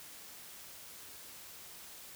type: silence
effects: white hiss -51 dBFS RMS until 2.15 s